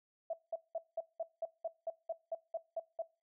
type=tone bursts; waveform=sine; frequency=659.3 Hz; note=E5; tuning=in tune; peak=-34 dBFS; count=13; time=0.3-3.022 s; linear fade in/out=5 ms; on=34 ms; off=190 ms; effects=noise-tail reverb RT60 0.3 s tail -21 dB re dry